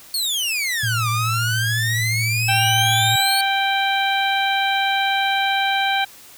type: exponential two-way sweep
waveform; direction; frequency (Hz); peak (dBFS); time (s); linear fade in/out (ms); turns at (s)
sawtooth; down then up; 4453 to 1167 to 4453; -17; 0.14-3.41; 2; 1.09
type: tone with vibrato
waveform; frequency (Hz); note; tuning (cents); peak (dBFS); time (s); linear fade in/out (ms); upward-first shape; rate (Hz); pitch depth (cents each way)
sine; 113.5; A#2; -46; -21; 0.83-3.16; 5; sine; 14; 43
type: harmonic tone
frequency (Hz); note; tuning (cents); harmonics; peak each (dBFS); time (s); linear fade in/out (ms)
784; G5; 0; 1 / 2 / 3 / 4 / 5; -20 / -23 / -25 / -26 / -27; 2.48-6.05; 10
effects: white hiss -44 dBFS RMS until 6.37 s